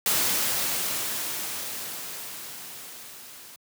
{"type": "noise with level ramp", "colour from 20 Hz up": "white", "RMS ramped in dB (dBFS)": [-23, -46], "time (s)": [0.06, 3.56], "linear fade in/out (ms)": 2, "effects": ["high-pass 100 Hz 12 dB/octave"]}